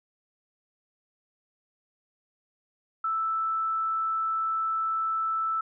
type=tone; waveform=sine; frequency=1319 Hz; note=E6; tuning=1 cent sharp; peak=-25 dBFS; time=3.04-5.61 s; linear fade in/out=5 ms; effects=none